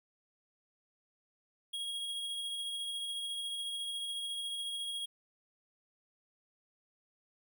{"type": "tone with tremolo", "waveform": "square", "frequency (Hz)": 3292, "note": "G#7", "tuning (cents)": -16, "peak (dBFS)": -36, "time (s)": [1.73, 5.06], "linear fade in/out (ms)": 10, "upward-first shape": "sine", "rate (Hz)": 14, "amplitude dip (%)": 25, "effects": ["13-bit"]}